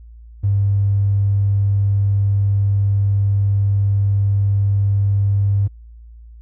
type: tone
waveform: triangle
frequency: 100 Hz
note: G2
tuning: 35 cents sharp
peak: -9 dBFS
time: 0.43-5.68 s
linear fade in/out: 20 ms
effects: tanh soft clip ceiling -11 dBFS + added 57 Hz sine -37 dBFS peak until 6.41 s